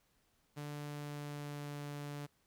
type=tone with pitch glide; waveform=sawtooth; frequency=146.83 to 145.14 Hz; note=D3 to D3; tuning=0 to -20 cents; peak=-38 dBFS; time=0.56-2.27 s; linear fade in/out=20 ms; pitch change=-20 cents; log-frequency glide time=0.82-1.83 s; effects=pink hiss -75 dBFS RMS until 2.46 s